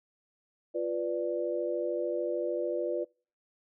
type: chord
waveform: sine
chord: B diminished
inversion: second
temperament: equal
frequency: 349.2 / 493.9 / 587.3 Hz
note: F4 / B4 / D5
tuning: 0 / 0 / 0 cents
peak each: -33 dBFS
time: 0.74-3.05 s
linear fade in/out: 20 ms
effects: noise-tail reverb RT60 0.4 s tail -26 dB re dry